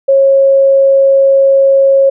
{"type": "tone", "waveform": "sine", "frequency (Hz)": 545, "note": "C#5", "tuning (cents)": -29, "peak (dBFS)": -4, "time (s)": [0.08, 2.1], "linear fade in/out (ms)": 10, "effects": []}